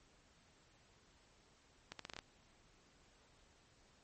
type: accelerating click train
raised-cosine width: 0.2 ms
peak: -28 dBFS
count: 7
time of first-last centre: 1.92-2.189 s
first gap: 73 ms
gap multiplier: 0.8
effects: pink hiss -69 dBFS RMS until 4.03 s + MP3 32 kbps